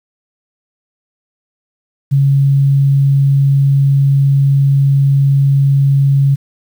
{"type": "tone", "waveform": "sine", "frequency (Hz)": 138.59, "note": "C#3", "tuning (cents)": 0, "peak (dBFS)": -7, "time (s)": [2.11, 6.36], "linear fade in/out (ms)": 20, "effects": ["7-bit"]}